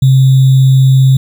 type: tone with sample-and-hold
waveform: sine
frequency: 132.5 Hz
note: C3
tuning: 22 cents sharp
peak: -3 dBFS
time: 0.02-1.17 s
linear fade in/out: 5 ms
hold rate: 3675 Hz
effects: none